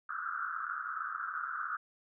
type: band-pass noise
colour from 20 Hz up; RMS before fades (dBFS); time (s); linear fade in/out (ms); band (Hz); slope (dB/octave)
white; -38; 0.09-1.77; 5; 1200 to 1500; 96
effects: none